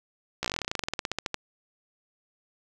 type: slowing click train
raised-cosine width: 0.2 ms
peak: -11 dBFS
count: 24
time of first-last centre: 0.43-1.343 s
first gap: 15 ms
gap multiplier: 1.08
effects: none